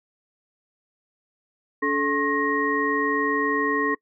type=tone cluster; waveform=sine; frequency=286.5 / 433.9 / 1077 / 1875 Hz; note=D4 / A4 / C6 / A#6; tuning=-43 / -24 / +50 / +10 cents; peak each=-26 dBFS; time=1.82-3.95 s; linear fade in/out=10 ms; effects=noise-tail reverb RT60 0.1 s tail -23 dB re dry